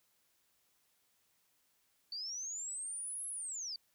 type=linear two-way sweep; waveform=sine; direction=up then down; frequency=4509 to 10970 to 4509 Hz; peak=-39 dBFS; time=2.12-3.76 s; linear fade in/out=2 ms; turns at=3.27 s; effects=white hiss -75 dBFS RMS until 3.94 s